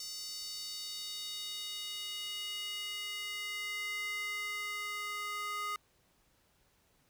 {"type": "tone with high-pass filter sweep", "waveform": "square", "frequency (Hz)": 413.9, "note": "G#4", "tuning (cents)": -6, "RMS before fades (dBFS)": -40, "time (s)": [0, 5.76], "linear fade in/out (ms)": 2, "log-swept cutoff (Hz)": [5100, 1400], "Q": 3.5, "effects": ["pink hiss -71 dBFS RMS until 7.09 s"]}